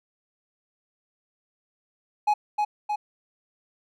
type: tone with echo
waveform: triangle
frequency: 838 Hz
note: G#5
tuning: 15 cents sharp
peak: -16 dBFS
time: 2.27-2.34 s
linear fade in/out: 10 ms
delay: 310 ms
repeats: 2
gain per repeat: -3 dB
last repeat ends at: 2.96 s
effects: none